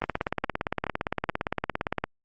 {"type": "two click trains", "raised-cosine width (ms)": 0.5, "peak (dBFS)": [-11, -13], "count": [36, 4], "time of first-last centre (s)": [[0.04, 2.04], [0.02, 1.291]], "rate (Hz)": [17.5, 2.36], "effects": ["Opus 32 kbps"]}